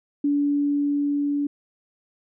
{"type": "tone with level ramp", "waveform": "sine", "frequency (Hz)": 287.5, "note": "D4", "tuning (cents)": -37, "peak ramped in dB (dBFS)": [-18, -21], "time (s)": [0.24, 1.47], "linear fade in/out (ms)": 5, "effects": []}